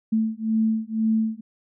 sine beating tone pair, 220 / 222 Hz, A3 / A3, 0 / +16 cents, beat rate 2 Hz, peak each -23 dBFS, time 0.12-1.41 s, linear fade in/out 10 ms, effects none

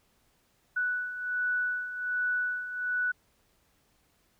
sine beating tone pair, 1480 / 1481.3 Hz, F#6 / F#6, 0 / +2 cents, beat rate 1.3 Hz, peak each -35 / -29 dBFS, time 0.76-3.12 s, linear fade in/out 10 ms, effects pink hiss -69 dBFS RMS until 4.39 s

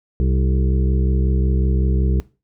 harmonic tone with a mistuned harmonic, 65.41 Hz, C2, in tune, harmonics 1 / 2 / 3 / 5 / 6 / 7, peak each -16 / -22 / -26 / -30 / -32 / -33 dBFS, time 0.2-2.2 s, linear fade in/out 0 ms, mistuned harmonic 7, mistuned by -53 cents, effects noise-tail reverb RT60 0.3 s tail -19 dB re dry

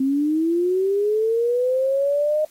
sine linear sweep, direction up, 261.6 to 619 Hz, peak -17 dBFS, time 0-2.45 s, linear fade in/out 5 ms, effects white hiss -54 dBFS RMS until 2.5 s + AAC 48 kbps

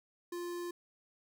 square tone with notch filter, 349.2 Hz, F4, in tune, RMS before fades -40 dBFS, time 0.32-0.71 s, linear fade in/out 5 ms, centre 2700 Hz, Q 1.8, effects none

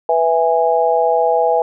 sine chord, E major, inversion second, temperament just, 494.4 / 659.3 / 824.1 Hz, B4 / E5 / G#5, +2 / 0 / -14 cents, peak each -16 dBFS, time 0.09-1.62 s, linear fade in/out 2 ms, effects none

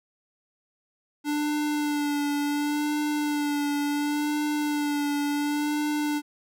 square tone with vibrato, 293.7 Hz, D4, in tune, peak -25 dBFS, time 1.24-6.22 s, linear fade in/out 50 ms, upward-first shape sine, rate 0.7 Hz, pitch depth 27 cents each way, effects none

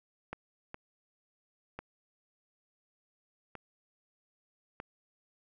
clicks, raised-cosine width 0.5 ms, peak -23 / -26 / -25 / -28 / -25 dBFS, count 5, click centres 0.33 / 0.744 / 1.79 / 3.553 / 4.801 s, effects none

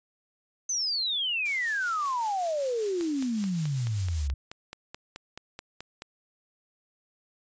sine exponential sweep, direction down, 6272 to 64.4 Hz, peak -26 dBFS, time 0.69-4.34 s, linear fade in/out 5 ms
blue noise with tremolo, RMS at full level -37 dBFS, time 1.45-4.28 s, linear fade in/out 10 ms, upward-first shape triangle, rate 5.2 Hz, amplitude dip 45%
click train, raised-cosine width 0.2 ms, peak -22 dBFS, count 15, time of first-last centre 3.01-6.021 s, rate 4.65 Hz
effects resampled to 16000 Hz

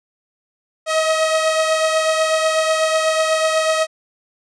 sawtooth beating tone pair, 634 / 642.1 Hz, D#5 / E5, +32 / -46 cents, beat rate 8.1 Hz, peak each -12 / -19 dBFS, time 0.86-3.87 s, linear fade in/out 50 ms, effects resampled to 22050 Hz

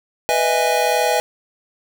square chord, E major seventh, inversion second, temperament just, 494.4 / 618.1 / 659.3 / 824.1 Hz, B4 / D#5 / E5 / G#5, +2 / -12 / 0 / -14 cents, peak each -22 / -23 / -23 / -20 dBFS, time 0.29-1.2 s, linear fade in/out 0 ms, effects none

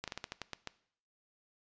slowing click train, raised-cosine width 0.2 ms, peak -21 dBFS, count 9, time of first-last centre 0.04-0.673 s, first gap 37 ms, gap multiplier 1.21, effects noise-tail reverb RT60 0.6 s tail -19 dB re dry + resampled to 16000 Hz

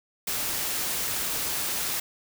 white noise, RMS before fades -29 dBFS, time 0.27-2 s, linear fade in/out 5 ms, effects none

